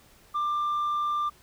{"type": "tone", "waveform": "sine", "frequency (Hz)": 1188, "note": "D6", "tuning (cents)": 20, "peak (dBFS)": -22, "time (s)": [0.34, 1.3], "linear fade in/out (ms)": 20, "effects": ["tanh soft clip ceiling -24 dBFS", "pink hiss -57 dBFS RMS until 1.42 s"]}